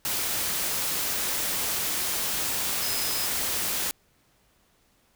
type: tone in noise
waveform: sine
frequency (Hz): 5080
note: D#8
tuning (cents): +35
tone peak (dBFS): -33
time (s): 2.82-3.26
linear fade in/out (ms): 0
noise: white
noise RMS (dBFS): -28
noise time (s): 0.05-3.91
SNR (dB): -8
effects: pink hiss -65 dBFS RMS until 5.15 s